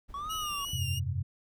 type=noise with tremolo; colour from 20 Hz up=brown; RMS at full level=-47 dBFS; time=0.08-0.74 s; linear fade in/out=20 ms; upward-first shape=sine; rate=12 Hz; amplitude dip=40%
type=exponential two-way sweep; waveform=triangle; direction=up then down; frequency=1108.7 to 1300 to 1108.7 Hz; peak=-33 dBFS; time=0.14-0.65 s; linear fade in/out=2 ms; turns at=0.32 s
type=tone with vibrato; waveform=sawtooth; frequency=2861 Hz; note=F7; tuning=41 cents sharp; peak=-32 dBFS; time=0.29-1 s; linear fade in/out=20 ms; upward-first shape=sine; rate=2.9 Hz; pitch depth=50 cents each way
type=chord; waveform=sine; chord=F suspended second; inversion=none; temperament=just; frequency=87.31 / 98.22 / 130.96 Hz; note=F2 / G2 / C3; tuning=0 / +4 / +2 cents; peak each=-34 dBFS; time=0.73-1.23 s; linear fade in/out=5 ms
effects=none